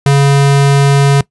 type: tone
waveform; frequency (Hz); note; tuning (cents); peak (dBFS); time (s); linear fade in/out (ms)
square; 140; C#3; +18; -6; 0.06-1.21; 2
effects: noise-tail reverb RT60 0.1 s tail -20 dB re dry + resampled to 24000 Hz